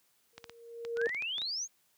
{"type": "tone with exponential growth", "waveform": "sine", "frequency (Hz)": 466.2, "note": "A#4", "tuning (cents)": 0, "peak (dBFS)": -26, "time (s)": [0.33, 1.07], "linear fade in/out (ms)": 1, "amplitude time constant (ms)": 160}
{"type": "clicks", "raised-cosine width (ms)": 0.2, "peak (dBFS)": -27, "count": 12, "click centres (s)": [0.38, 0.442, 0.496, 0.85, 0.971, 1.015, 1.059, 1.093, 1.147, 1.223, 1.382, 1.418]}
{"type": "exponential sweep", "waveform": "sine", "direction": "up", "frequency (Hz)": [1396.9, 6760], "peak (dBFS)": -33, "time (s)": [0.96, 1.68], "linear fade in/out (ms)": 50}
{"effects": ["white hiss -71 dBFS RMS until 1.97 s", "high-pass 60 Hz 12 dB/octave"]}